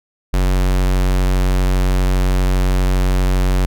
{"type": "tone", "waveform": "square", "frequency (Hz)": 46.25, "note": "F#1", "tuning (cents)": 0, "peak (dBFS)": -13, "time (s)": [0.33, 3.66], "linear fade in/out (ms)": 10, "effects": []}